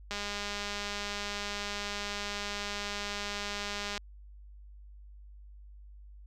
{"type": "click train", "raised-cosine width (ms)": 0.2, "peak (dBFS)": -19, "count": 790, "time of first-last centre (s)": [0.11, 3.978], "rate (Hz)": 204, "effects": ["added 50 Hz sine -48 dBFS peak until 6.26 s"]}